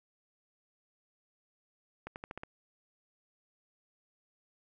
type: accelerating click train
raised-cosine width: 0.5 ms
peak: -26 dBFS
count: 6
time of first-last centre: 2.07-2.434 s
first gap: 89 ms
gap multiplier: 0.9
effects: none